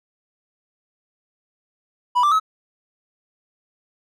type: tone with pitch steps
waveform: triangle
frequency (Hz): 983 / 1177 / 1284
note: B5 / D6 / E6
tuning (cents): -8 / +3 / -46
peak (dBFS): -12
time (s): 2.15-2.399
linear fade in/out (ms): 20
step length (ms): 83
effects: none